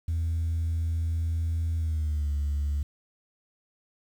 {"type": "tone with pitch glide", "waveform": "sine", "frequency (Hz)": [82.4, 72.15], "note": ["E2", "D2"], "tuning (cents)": [0, -30], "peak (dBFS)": -23, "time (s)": [0.08, 2.83], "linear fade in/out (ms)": 5, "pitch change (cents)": -230, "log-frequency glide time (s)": [1.76, 2.32], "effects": ["tanh soft clip ceiling -23 dBFS", "9-bit"]}